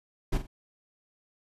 brown noise with echo, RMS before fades -26 dBFS, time 0.32-0.38 s, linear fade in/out 10 ms, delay 45 ms, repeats 2, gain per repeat -10 dB, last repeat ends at 0.47 s, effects resampled to 32000 Hz

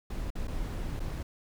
brown noise with dropouts, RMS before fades -34 dBFS, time 0.1-1.23 s, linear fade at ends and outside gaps 5 ms, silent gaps 0.304-0.353 / 0.473-0.479 / 0.996-1.001 s, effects none

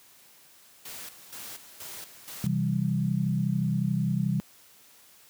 white noise with tremolo, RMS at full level -41 dBFS, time 0.85-2.47 s, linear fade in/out 5 ms, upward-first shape square, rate 2.1 Hz, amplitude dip 70%
sine chord, C major, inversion none, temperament equal, 130.81 / 164.81 / 196 Hz, C3 / E3 / G3, 0 / 0 / 0 cents, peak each -28 dBFS, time 2.44-4.4 s, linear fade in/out 0 ms
effects white hiss -56 dBFS RMS until 5.29 s + high-pass 80 Hz 12 dB/octave

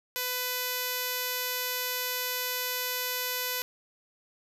5% pulse tone with low-pass filter, 500 Hz, B4, 21 cents sharp, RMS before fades -32 dBFS, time 0.16-3.62 s, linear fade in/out 0 ms, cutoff 12000 Hz, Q 8.5, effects none

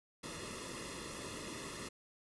pink noise with comb filter, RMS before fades -45 dBFS, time 0.23-1.89 s, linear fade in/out 10 ms, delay 1.3 ms, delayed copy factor -0.85, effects resampled to 24000 Hz

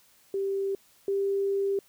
sine tone pair in turn, 392 / 395.2 Hz, G4 / G4, 0 / +14 cents, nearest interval unison, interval 14 cents, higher second, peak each -26 / -24 dBFS, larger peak second, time 0.34-0.75 / 1.08-1.79 s, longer second, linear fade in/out 2 ms, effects white hiss -61 dBFS RMS until 1.88 s

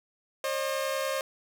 sawtooth tone pair together, 537 / 607.3 Hz, C5 / D#5, +45 / -42 cents, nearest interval major second, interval 213 cents, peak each -26 / -29 dBFS, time 0.44-1.21 s, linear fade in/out 2 ms, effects none

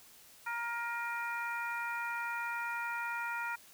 harmonic tone with a mistuned harmonic, 469.4 Hz, A#4, 12 cents sharp, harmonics 2 / 3 / 4 / 5, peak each -39 / -38 / -43 / -43 dBFS, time 0.46-3.56 s, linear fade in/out 10 ms, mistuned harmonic 5, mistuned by +39 cents, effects white hiss -58 dBFS RMS until 3.73 s

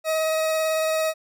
40% pulse tone with vibrato, 634 Hz, D#5, 32 cents sharp, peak -20 dBFS, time 0.04-1.14 s, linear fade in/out 50 ms, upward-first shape sine, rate 18 Hz, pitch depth 10 cents each way, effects none

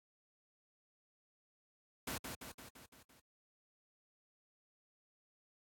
pink noise with echo, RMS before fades -41 dBFS, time 2.07-2.18 s, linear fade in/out 5 ms, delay 170 ms, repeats 6, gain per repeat -4 dB, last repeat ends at 3.2 s, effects high-pass 80 Hz 12 dB/octave + AAC 64 kbps

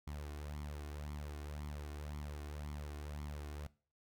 sawtooth tone with flanger, 73.9 Hz, D2, 11 cents sharp, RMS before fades -45 dBFS, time 0.07-3.67 s, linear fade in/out 5 ms, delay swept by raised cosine 0.9 to 2.8 ms, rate 1.9 Hz, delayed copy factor +0.6, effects noise-tail reverb RT60 0.4 s tail -20 dB re dry

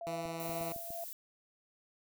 sine tone with tremolo, 678 Hz, E5, 49 cents sharp, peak -37 dBFS, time 0.01-1.04 s, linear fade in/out 2 ms, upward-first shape triangle, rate 2.1 Hz, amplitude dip 70%
10% pulse tone, 164.81 Hz, E3, in tune, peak -31 dBFS, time 0.07-0.72 s, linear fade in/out 0 ms
clicks, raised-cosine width 3 ms, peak -37 dBFS, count 5, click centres 0.256 / 0.495 / 0.611 / 0.762 / 0.905 s
violet noise, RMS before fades -45 dBFS, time 0.4-1.13 s, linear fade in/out 0 ms
effects none

